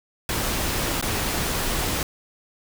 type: noise with dropouts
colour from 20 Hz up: pink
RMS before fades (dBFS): -25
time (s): 0.29-2.03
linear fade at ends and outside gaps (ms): 2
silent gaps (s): 1.013-1.025
effects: none